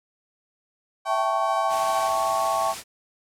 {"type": "tone with tremolo", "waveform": "sawtooth", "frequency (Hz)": 771, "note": "G5", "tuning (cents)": -29, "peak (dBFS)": -27, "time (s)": [1.05, 2.1], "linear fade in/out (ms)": 20, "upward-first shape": "sine", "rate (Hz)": 2.4, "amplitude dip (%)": 40}
{"type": "chord", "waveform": "sine", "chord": "A dominant seventh", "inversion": "second", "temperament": "equal", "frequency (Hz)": [659.3, 784, 880, 1108.7], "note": ["E5", "G5", "A5", "C#6"], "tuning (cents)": [0, 0, 0, 0], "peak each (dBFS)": [-26, -27, -29, -25], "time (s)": [1.05, 2.75], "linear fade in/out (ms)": 50}
{"type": "noise", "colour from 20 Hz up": "white", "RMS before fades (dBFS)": -34, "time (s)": [1.68, 2.84], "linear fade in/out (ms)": 50}
{"effects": ["low-pass 10000 Hz 12 dB/octave"]}